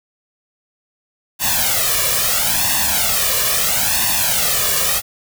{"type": "noise with flanger", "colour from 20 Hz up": "white", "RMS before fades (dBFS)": -17, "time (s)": [1.39, 5.02], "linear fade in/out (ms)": 50, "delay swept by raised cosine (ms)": [1.1, 1.75], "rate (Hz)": 0.75, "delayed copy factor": 1, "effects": []}